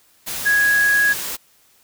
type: tone in noise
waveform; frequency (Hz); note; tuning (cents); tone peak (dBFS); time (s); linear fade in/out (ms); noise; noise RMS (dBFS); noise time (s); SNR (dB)
sine; 1661.2; G#6; 0; -13; 0.45-1.14; 20; white; -27; 0.26-1.37; +11
effects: white hiss -56 dBFS RMS until 1.83 s

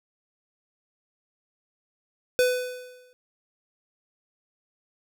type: tone with exponential decay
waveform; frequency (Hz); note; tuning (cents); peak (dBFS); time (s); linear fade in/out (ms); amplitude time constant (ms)
square; 500; B4; +21; -17; 2.39-3.13; 0; 160
effects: none

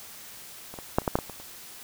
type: clicks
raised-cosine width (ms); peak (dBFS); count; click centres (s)
1; -27 / -24 / -6 / -28 / -10 / -7 / -15 / -25 / -30; 9; 0.74 / 0.788 / 0.985 / 1.019 / 1.078 / 1.155 / 1.188 / 1.297 / 1.4
effects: white hiss -45 dBFS RMS until 1.83 s

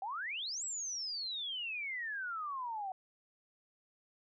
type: exponential two-way sweep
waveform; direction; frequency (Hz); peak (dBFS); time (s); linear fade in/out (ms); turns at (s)
sine; up then down; 740 to 7900 to 740; -37; 0.02-2.92; 2; 0.64
effects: none

